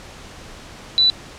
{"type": "tone", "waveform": "sine", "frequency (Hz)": 3972, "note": "B7", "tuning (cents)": 9, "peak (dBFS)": -11, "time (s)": [0.98, 1.1], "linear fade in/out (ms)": 0, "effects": ["pink hiss -39 dBFS RMS until 1.38 s", "low-pass 7000 Hz 12 dB/octave"]}